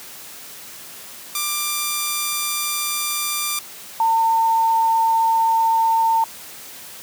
5% pulse / sine tone pair in turn, 1186 / 903.9 Hz, D6 / A5, +17 / +46 cents, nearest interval perfect fourth, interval 471 cents, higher first, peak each -9 / -14 dBFS, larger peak first, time 1.35-3.59 / 4-6.24 s, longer neither, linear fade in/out 2 ms, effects white hiss -38 dBFS RMS until 7.02 s + high-pass 100 Hz 12 dB/octave

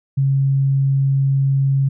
sine tone, 136.6 Hz, C#3, 25 cents flat, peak -13 dBFS, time 0.17-1.89 s, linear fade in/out 10 ms, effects none

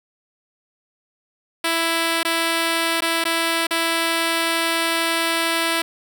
5% pulse tone with dropouts, 331.1 Hz, E4, 8 cents sharp, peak -7 dBFS, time 1.64-5.82 s, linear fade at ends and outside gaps 5 ms, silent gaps 2.232-2.249 / 3.007-3.02 / 3.241-3.252 / 3.669-3.708 s, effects none

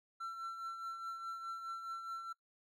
triangle tone with tremolo, 1348 Hz, E6, 38 cents sharp, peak -37 dBFS, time 0.2-2.33 s, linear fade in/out 10 ms, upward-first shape triangle, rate 4.8 Hz, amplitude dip 55%, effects noise-tail reverb RT60 0.1 s tail -21 dB re dry

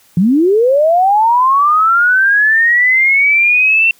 sine linear sweep, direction up, 162.4 to 2711 Hz, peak -7 dBFS, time 0.17-3.91 s, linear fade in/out 2 ms, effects white hiss -49 dBFS RMS until 3.99 s + high-pass 60 Hz 12 dB/octave

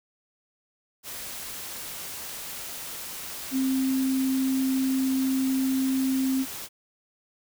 sine tone in noise, 263.9 Hz, C4, 15 cents sharp, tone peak -22 dBFS, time 3.51-6.46 s, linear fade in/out 50 ms, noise white, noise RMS -37 dBFS, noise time 1.03-6.69 s, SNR +12 dB, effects none

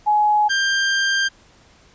sine / sawtooth tone pair in turn, 841 / 1587.6 Hz, G#5 / G6, +22 / +22 cents, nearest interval major seventh, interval 1100 cents, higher second, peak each -13 dBFS, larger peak neither, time 0.06-0.49 / 0.49-1.29 s, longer second, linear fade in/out 20 ms, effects pink hiss -52 dBFS RMS until 1.94 s + resampled to 16000 Hz

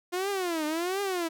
sawtooth tone with vibrato, 349.2 Hz, F4, in tune, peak -24 dBFS, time 0.12-1.29 s, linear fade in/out 20 ms, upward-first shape triangle, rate 1.4 Hz, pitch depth 270 cents each way, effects none

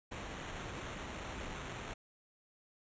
pink noise with sample-and-hold, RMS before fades -44 dBFS, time 0.11-1.94 s, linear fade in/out 10 ms, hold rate 4900 Hz, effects resampled to 16000 Hz

